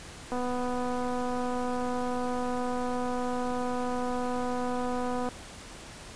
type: click train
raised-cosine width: 1 ms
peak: -20 dBFS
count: 1233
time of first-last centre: 0.32-5.288 s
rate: 248 Hz
effects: pink hiss -45 dBFS RMS until 6.15 s + resampled to 22050 Hz